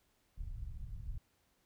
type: low-pass noise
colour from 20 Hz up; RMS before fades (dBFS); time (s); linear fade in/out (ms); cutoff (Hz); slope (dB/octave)
pink; -43; 0.37-1.18; 5; 110; 24
effects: pink hiss -75 dBFS RMS until 1.65 s